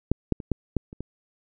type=clicks; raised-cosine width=3 ms; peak=-7 / -8 / -23 / -10 / -10 / -27 / -20 dBFS; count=7; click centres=0.116 / 0.323 / 0.402 / 0.517 / 0.767 / 0.929 / 1.006 s; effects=none